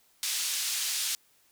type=band-pass noise; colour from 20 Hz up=pink; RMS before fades=-31 dBFS; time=0.23-1.15 s; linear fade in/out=0 ms; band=3700 to 11000 Hz; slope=12 dB/octave; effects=white hiss -65 dBFS RMS until 1.51 s